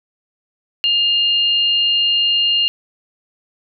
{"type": "tone pair together", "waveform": "sine", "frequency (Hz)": [2823, 4205], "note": ["F7", "C8"], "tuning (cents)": [18, 8], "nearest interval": "perfect fifth", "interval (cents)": 690, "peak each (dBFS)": [-13, -23], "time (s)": [0.84, 2.68], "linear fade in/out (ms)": 0, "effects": []}